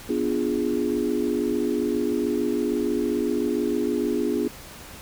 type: chord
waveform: sine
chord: B diminished seventh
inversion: none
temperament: equal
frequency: 246.9 / 293.7 / 349.2 / 415.3 Hz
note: B3 / D4 / F4 / Ab4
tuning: 0 / 0 / 0 / 0 cents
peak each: -27 dBFS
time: 0.09-4.48 s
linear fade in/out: 5 ms
effects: pink hiss -42 dBFS RMS until 5.01 s